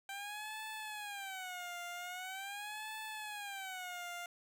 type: tone with vibrato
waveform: 15% pulse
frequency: 781 Hz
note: G5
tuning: 7 cents flat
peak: -36 dBFS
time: 0.09-4.26 s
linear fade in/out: 2 ms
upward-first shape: sine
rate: 0.43 Hz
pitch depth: 190 cents each way
effects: none